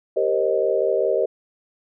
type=chord; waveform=sine; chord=C minor seventh; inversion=second; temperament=equal with one note detuned; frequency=392 / 466.2 / 531.2 / 622.3 Hz; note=G4 / Bb4 / C5 / Eb5; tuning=0 / 0 / +26 / 0 cents; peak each=-23 dBFS; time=0.16-1.26 s; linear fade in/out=10 ms; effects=none